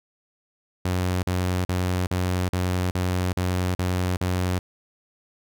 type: tone bursts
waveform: sawtooth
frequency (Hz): 91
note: F#2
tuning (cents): -28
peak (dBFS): -18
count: 9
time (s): 0.85-4.59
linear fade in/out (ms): 5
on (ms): 380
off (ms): 40
effects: none